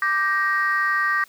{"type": "chord", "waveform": "sine", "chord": "G minor", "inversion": "second", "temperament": "just", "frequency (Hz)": [1176, 1568, 1881.6], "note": ["D6", "G6", "Bb6"], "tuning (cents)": [2, 0, 16], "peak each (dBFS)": [-22, -23, -21], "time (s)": [0.02, 1.24], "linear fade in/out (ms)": 2, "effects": ["tanh soft clip ceiling -12 dBFS", "white hiss -53 dBFS RMS until 1.28 s"]}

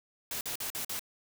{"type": "noise bursts", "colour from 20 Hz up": "white", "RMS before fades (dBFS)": -36, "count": 5, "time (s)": [0.31, 0.994], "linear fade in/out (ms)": 2, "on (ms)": 100, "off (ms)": 46, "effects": []}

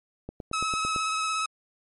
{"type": "click train", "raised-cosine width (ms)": 2, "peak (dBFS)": -22, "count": 7, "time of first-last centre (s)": [0.29, 0.962], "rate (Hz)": 8.93}
{"type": "tone with vibrato", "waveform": "sawtooth", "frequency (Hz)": 1287, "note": "E6", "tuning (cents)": -42, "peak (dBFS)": -22, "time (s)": [0.53, 1.46], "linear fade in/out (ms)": 5, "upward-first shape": "sine", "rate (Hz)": 17, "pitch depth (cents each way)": 18}
{"effects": ["MP3 48 kbps"]}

